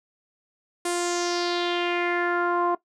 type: tone with low-pass filter sweep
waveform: sawtooth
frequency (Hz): 349.7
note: F4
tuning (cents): +2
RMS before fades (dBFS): -25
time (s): 0.85-2.75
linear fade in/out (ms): 5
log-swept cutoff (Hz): 9600 to 940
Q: 3.5
effects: noise-tail reverb RT60 0.1 s tail -17 dB re dry